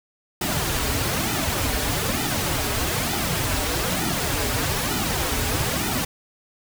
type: noise with flanger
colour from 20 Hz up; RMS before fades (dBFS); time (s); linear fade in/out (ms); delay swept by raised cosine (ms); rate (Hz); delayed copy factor
pink; -24; 0.41-6.05; 5; 1.8 to 5.9; 1.1; -0.75
effects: none